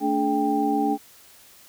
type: tone cluster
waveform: sine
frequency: 221.9 / 289.7 / 423.3 / 790 Hz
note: A3 / D4 / G#4 / G5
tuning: +15 / -24 / +33 / +13 cents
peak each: -28 / -23 / -29 / -24 dBFS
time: 0-0.98 s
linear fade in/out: 50 ms
effects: white hiss -51 dBFS RMS until 1.68 s